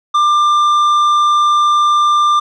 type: tone with tanh clipping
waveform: sine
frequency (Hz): 1191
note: D6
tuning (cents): +24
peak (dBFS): -10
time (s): 0.14-2.4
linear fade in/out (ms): 10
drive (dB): 8
effects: none